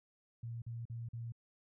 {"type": "tone bursts", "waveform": "sine", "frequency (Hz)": 116.54, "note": "A#2", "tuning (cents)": 0, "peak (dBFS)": -40, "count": 4, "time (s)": [0.43, 1.322], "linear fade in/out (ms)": 5, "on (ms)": 190, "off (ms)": 44, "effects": []}